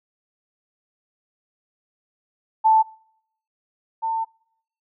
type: tone pair in turn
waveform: sine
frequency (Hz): 880 / 898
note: A5 / A5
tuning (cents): 0 / +35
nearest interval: unison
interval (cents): 35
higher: second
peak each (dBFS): -12 / -21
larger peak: first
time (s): 2.64-2.83 / 4.02-4.25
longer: second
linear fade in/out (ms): 20
effects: noise-tail reverb RT60 0.7 s tail -26 dB re dry